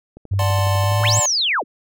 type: click train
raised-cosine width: 2 ms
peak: -25 dBFS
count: 13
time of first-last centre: 0.17-1.17 s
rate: 12 Hz
type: tone with pitch glide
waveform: sine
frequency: 98 to 107.49 Hz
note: G2 to A2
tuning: 0 to -40 cents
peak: -16 dBFS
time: 0.31-1.2 s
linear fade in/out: 10 ms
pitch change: +160 cents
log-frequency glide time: 0.79-1.07 s
type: chord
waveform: square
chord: D dominant seventh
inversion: none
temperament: equal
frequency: 587.3 / 740 / 880 / 1046.5 Hz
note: D5 / F#5 / A5 / C6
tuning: 0 / 0 / 0 / 0 cents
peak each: -25 / -29 / -29 / -26 dBFS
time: 0.39-1.26 s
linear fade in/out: 2 ms
type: linear two-way sweep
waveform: sine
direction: up then down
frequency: 144.2 to 7860 to 144.2 Hz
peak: -16 dBFS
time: 1.01-1.64 s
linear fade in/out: 50 ms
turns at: 1.18 s
effects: none